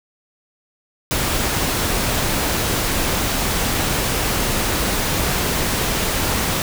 pink noise, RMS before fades -20 dBFS, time 1.11-6.62 s, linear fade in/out 0 ms, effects none

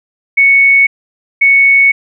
sine tone bursts at uneven times, 2217 Hz, C#7, in tune, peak -4 dBFS, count 2, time 0.37-0.87 / 1.41-1.92 s, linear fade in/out 10 ms, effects none

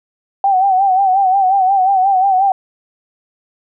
sine tone with vibrato, 767 Hz, G5, 38 cents flat, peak -9 dBFS, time 0.44-2.52 s, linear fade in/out 2 ms, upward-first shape sine, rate 5.6 Hz, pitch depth 71 cents each way, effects none

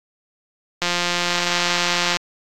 click train, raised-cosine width 0.2 ms, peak -3 dBFS, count 237, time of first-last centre 0.82-2.169 s, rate 175 Hz, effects AAC 48 kbps

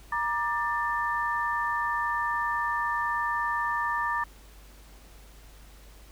sine tone cluster, 944 / 1185 / 1780 Hz, A#5 / D6 / A6, +22 / +15 / +20 cents, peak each -30 dBFS, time 0.12-4.24 s, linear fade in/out 5 ms, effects added 50 Hz sine -49 dBFS peak until 6.11 s + pink hiss -55 dBFS RMS until 6.11 s

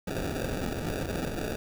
white noise with sample-and-hold, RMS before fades -32 dBFS, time 0.07-1.56 s, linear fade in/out 5 ms, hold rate 1050 Hz, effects none

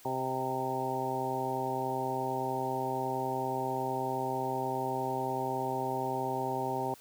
harmonic tone with a mistuned harmonic, 130.81 Hz, C3, in tune, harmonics 1 / 2 / 3 / 4 / 5 / 6 / 7, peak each -40 / -40 / -37 / -41 / -40 / -36 / -36 dBFS, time 0.05-6.94 s, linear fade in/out 2 ms, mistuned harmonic 5, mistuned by -25 cents, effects white hiss -56 dBFS RMS until 7 s + high-pass 80 Hz 12 dB/octave

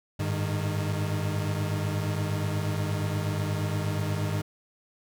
40% pulse tone cluster, 100.7 / 109.1 / 154.3 Hz, G2 / A2 / D#3, +47 / -14 / -14 cents, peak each -28 / -36 / -30 dBFS, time 0.19-4.42 s, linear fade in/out 10 ms, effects none

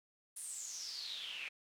pink noise with band-pass filter sweep, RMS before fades -45 dBFS, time 0.36-1.49 s, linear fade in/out 10 ms, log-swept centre 9800 to 2400 Hz, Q 8.4, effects none

